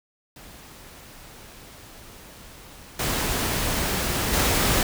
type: noise with level steps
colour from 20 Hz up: pink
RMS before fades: -45 / -25 / -21 dBFS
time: 0.36-4.83 s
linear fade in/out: 2 ms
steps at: 2.99 / 4.33 s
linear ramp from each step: 5 ms
effects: none